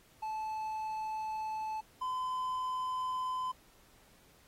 triangle tone pair in turn, 870 / 1019 Hz, A5 / C6, -20 / -46 cents, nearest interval minor third, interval 274 cents, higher second, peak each -33 / -31 dBFS, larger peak second, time 0.22-1.81 / 2.01-3.52 s, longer first, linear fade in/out 10 ms, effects pink hiss -64 dBFS RMS until 4.47 s + AAC 48 kbps

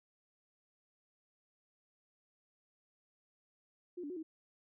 sine tone with pitch steps, 355.1 / 288.7 / 363.8 / 318.3 Hz, F4 / D4 / F#4 / D#4, +29 / -30 / -29 / +39 cents, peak -40 dBFS, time 3.97-4.23 s, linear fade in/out 10 ms, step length 65 ms, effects none

